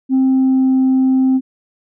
sine tone with pitch glide, 263.2 to 261.7 Hz, C4 to C4, +10 to 0 cents, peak -8 dBFS, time 0.09-1.41 s, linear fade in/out 50 ms, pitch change -10 cents, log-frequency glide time 0.26-0.78 s, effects tanh soft clip ceiling -8 dBFS

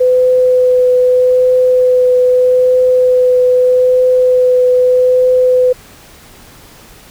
sine tone with vibrato, 504 Hz, B4, 35 cents sharp, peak -6 dBFS, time 0-5.73 s, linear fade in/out 10 ms, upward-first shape triangle, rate 0.8 Hz, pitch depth 11 cents each way, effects pink hiss -39 dBFS RMS until 7.1 s

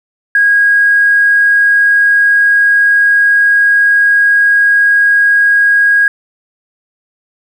triangle tone with tanh clipping, 1641 Hz, G#6, 21 cents flat, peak -5 dBFS, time 0.35-6.08 s, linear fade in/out 2 ms, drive 2 dB, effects none

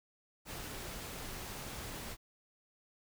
pink noise, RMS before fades -44 dBFS, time 0.45-2.17 s, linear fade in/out 50 ms, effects none

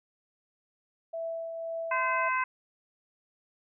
sine tone with tremolo, 660 Hz, E5, 2 cents sharp, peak -31 dBFS, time 1.13-2.29 s, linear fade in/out 10 ms, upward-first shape triangle, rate 1.9 Hz, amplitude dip 40%
harmonic tone, 514 Hz, C5, 31 cents flat, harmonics 2 / 3 / 4 / 5, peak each -28 / -32 / -34 / -36 dBFS, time 1.91-2.44 s, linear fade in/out 5 ms
effects none

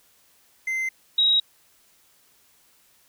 triangle / sine tone pair in turn, 2073 / 3817 Hz, C7 / A#7, -17 / +40 cents, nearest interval major seventh, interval 1057 cents, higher second, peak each -22 / -16 dBFS, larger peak second, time 0.67-0.89 / 1.18-1.4 s, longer neither, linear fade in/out 5 ms, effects white hiss -60 dBFS RMS until 3.08 s

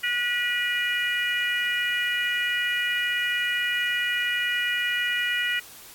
harmonic tone, 484.6 Hz, B4, 33 cents flat, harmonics 3 / 4 / 5 / 6, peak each -30 / -26 / -31 / -29 dBFS, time 0.03-5.6 s, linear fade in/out 10 ms, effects white hiss -46 dBFS RMS until 5.94 s + AAC 64 kbps

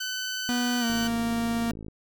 15% pulse tone, 1511 Hz, F#6, 36 cents sharp, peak -23 dBFS, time 0-1.08 s, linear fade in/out 10 ms
45% pulse tone with pitch glide, 244.2 to 232.1 Hz, B3 to A#3, -19 to -7 cents, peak -25 dBFS, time 0.49-1.71 s, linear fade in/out 0 ms, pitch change -88 cents, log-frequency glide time 0.8-0.85 s
click train, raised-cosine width 3 ms, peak -27 dBFS, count 54, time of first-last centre 0.9-1.883 s, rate 53.9 Hz
effects none

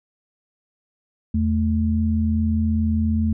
sine tone pair together, 82.28 / 219.4 Hz, E2 / A3, -3 / -5 cents, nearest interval octave + perfect fourth, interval 1698 cents, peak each -20 dBFS, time 1.34-3.33 s, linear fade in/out 5 ms, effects none

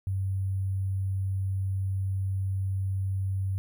sine tone with sample-and-hold, 96.1 Hz, G2, 34 cents flat, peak -26 dBFS, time 0.07-3.58 s, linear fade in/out 0 ms, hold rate 11025 Hz, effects none

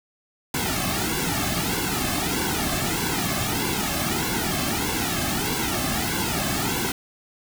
pink noise with flanger, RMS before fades -25 dBFS, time 0.54-6.92 s, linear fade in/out 2 ms, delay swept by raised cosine 1.6 to 2.12 ms, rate 1.6 Hz, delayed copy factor -0.85, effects none

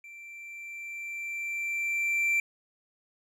triangle tone with level ramp, 2349 Hz, D7, in tune, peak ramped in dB -43 to -21 dBFS, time 0.04-2.4 s, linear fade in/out 2 ms, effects none

